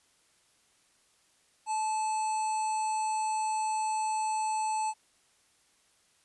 harmonic tone with a mistuned harmonic, 870 Hz, A5, 20 cents flat, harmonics 1 / 3 / 5 / 7 / 9 / 10, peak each -28 / -44 / -49 / -52 / -42 / -47 dBFS, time 1.66-4.94 s, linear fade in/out 50 ms, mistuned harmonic 9, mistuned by -17 cents, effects white hiss -67 dBFS RMS until 6.24 s + resampled to 24000 Hz

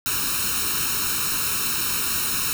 white noise with comb filter, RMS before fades -24 dBFS, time 0.06-2.53 s, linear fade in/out 0 ms, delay 0.74 ms, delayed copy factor +1, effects none

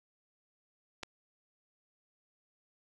clicks, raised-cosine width 0.2 ms, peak -30 / -22 dBFS, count 2, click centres 1.03 / 1.033 s, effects none

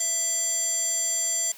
square tone with band-pass filter, 666 Hz, E5, 18 cents sharp, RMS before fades -26 dBFS, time 0-1.52 s, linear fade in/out 5 ms, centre 7200 Hz, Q 7.5, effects white hiss -47 dBFS RMS until 1.57 s + high-pass 300 Hz 12 dB/octave

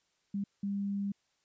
sine tone bursts at uneven times, 200 Hz, G3, 35 cents sharp, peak -31 dBFS, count 2, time 0.34-0.44 / 0.63-1.12 s, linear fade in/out 5 ms, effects white hiss -75 dBFS RMS until 1.44 s + resampled to 16000 Hz

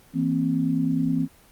sine tone cluster, 164.5 / 234.3 / 264 Hz, E3 / A#3 / C4, -3 / +9 / +16 cents, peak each -25 / -27 / -23 dBFS, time 0.13-1.28 s, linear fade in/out 50 ms, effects pink hiss -54 dBFS RMS until 1.51 s + Opus 24 kbps

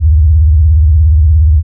sine tone with vibrato, 77 Hz, D#2, 17 cents flat, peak -3 dBFS, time 0-1.63 s, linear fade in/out 50 ms, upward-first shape sine, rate 17 Hz, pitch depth 200 cents each way, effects none

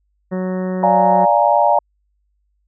harmonic tone, 185 Hz, F#3, in tune, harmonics 1 / 2 / 3 / 4 / 5 / 6 / 7 / 8 / 9 / 10, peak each -20 / -26 / -26 / -38 / -38 / -39 / -43 / -44 / -47 / -40 dBFS, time 0.31-1.26 s, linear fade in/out 20 ms
sine chord, Bb dominant seventh, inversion first, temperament equal, 587.3 / 698.5 / 830.6 / 932.3 Hz, D5 / F5 / Ab5 / Bb5, 0 / 0 / 0 / 0 cents, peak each -16 dBFS, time 0.83-1.79 s, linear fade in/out 2 ms
effects added 50 Hz sine -62 dBFS peak until 2.67 s

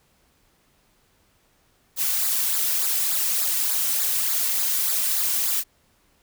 blue noise with flanger, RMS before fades -23 dBFS, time 1.96-5.64 s, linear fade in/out 50 ms, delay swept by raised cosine 0.33 to 2.43 ms, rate 3.4 Hz, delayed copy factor -0.7, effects pink hiss -63 dBFS RMS until 6.22 s

